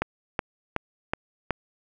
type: click train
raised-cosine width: 0.5 ms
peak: -9 dBFS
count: 5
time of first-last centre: 0.02-1.507 s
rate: 2.69 Hz
effects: none